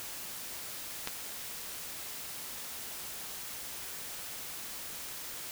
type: clicks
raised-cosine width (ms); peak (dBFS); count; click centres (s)
0.2; -16 / -25; 2; 1.074 / 1.083
effects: white hiss -42 dBFS RMS until 5.51 s